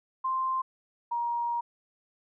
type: tone pair in turn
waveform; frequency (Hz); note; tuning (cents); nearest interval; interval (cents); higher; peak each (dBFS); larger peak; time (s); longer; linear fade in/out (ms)
sine; 1046.5 / 945.6; C6 / A#5; 0 / +24; major second; 176; first; -26 / -27; first; 0.24-0.62 / 1.11-1.61; second; 10
effects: none